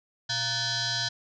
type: tone with frequency modulation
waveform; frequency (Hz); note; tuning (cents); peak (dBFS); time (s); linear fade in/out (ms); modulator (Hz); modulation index
sine; 121.1; B2; -34; -26; 0.29-1.09; 10; 813; 6.5
effects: none